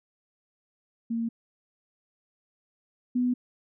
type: tone pair in turn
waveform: sine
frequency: 230 / 247.8 Hz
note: A#3 / B3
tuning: -23 / +6 cents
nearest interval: minor second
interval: 129 cents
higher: second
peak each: -26 / -22 dBFS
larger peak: second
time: 1.1-1.29 / 3.15-3.34 s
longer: neither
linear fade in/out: 10 ms
effects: none